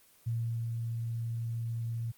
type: tone with ADSR envelope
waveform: sine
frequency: 115.7 Hz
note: A#2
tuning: 13 cents flat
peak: -29 dBFS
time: 0.26-2.12 s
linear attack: 13 ms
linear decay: 410 ms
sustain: -3 dB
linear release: 16 ms
effects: white hiss -62 dBFS RMS until 2.17 s + Opus 24 kbps